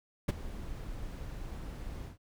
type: noise with ADSR envelope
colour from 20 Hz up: brown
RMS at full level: -23 dBFS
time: 0.28-2.18 s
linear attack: 12 ms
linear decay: 20 ms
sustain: -18 dB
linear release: 130 ms
effects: none